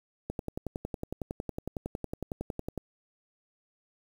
click train, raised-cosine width 2 ms, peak -20 dBFS, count 28, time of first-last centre 0.3-2.777 s, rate 10.9 Hz, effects 8-bit

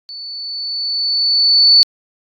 sine tone with level ramp, 4478 Hz, C#8, 17 cents sharp, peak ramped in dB -28 to -4 dBFS, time 0.09-1.83 s, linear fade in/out 0 ms, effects AAC 48 kbps

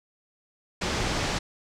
pink low-pass noise, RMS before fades -28 dBFS, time 0.81-1.39 s, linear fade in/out 10 ms, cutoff 6800 Hz, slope 24 dB/octave, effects none

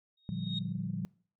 sine tone with exponential growth, 3735 Hz, A#7, 3 cents sharp, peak -32 dBFS, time 0.17-0.59 s, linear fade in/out 5 ms, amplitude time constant 90 ms
sine chord, G minor seventh, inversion first, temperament equal with one note detuned, 114.27 / 146.83 / 174.61 / 196 Hz, Bb2 / D3 / F3 / G3, -34 / 0 / 0 / 0 cents, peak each -40 / -40 / -36 / -39 dBFS, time 0.29-1.05 s, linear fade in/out 0 ms
effects noise-tail reverb RT60 0.5 s tail -25 dB re dry + tanh soft clip ceiling -21 dBFS

